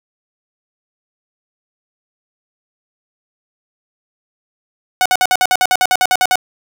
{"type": "tone bursts", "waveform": "sawtooth", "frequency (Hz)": 740, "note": "F#5", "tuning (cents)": 0, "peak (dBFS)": -6, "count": 14, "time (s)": [5.01, 6.356], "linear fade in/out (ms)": 0, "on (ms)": 46, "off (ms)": 54, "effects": []}